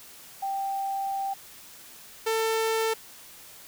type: tone pair in turn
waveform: sine / sawtooth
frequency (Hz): 784 / 446.4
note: G5 / A4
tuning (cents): 0 / +25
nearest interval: minor seventh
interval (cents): 975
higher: first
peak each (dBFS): -27 / -20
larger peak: second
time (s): 0.42-1.34 / 2.26-2.94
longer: first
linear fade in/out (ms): 10
effects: white hiss -48 dBFS RMS until 3.67 s